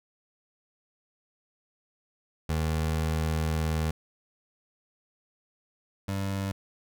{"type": "tone pair in turn", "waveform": "25% pulse", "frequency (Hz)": [79.2, 97.78], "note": ["D#2", "G2"], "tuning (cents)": [31, -4], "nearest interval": "major third", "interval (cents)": 365, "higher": "second", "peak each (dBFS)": [-22, -25], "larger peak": "first", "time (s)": [[2.49, 3.91], [6.08, 6.52]], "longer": "first", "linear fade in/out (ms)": 5, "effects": []}